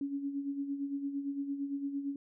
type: tone with tremolo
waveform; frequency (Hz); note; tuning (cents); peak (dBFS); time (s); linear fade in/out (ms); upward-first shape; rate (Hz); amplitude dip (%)
sine; 280; C#4; +18; -31; 0.01-2.16; 2; sine; 8.8; 60
effects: none